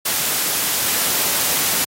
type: noise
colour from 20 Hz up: white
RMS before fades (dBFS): -19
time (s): 0.05-1.85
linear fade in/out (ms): 10
effects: high-pass 100 Hz 12 dB/octave + AAC 48 kbps